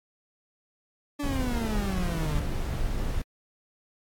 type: exponential sweep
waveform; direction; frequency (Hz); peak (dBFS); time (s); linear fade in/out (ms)
40% pulse; down; 293.7 to 143.3; -29; 1.19-2.4; 10
type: noise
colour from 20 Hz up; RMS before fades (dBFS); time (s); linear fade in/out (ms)
brown; -29; 1.23-3.22; 5
effects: AAC 64 kbps